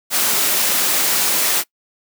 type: noise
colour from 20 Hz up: white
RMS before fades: -17 dBFS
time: 0.1-1.64 s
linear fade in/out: 50 ms
effects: noise-tail reverb RT60 0.1 s tail -22 dB re dry + high-pass 200 Hz 12 dB/octave